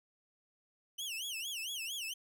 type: tone with vibrato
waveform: sawtooth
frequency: 2960 Hz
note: F#7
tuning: in tune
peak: -35 dBFS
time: 0.98-2.14 s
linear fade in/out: 10 ms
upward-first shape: sine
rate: 4.4 Hz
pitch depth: 230 cents each way
effects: none